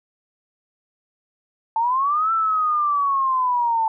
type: linear two-way sweep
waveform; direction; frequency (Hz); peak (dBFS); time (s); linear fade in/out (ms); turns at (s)
sine; up then down; 880 to 1341 to 880; -17; 1.76-3.88; 2; 2.32
effects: none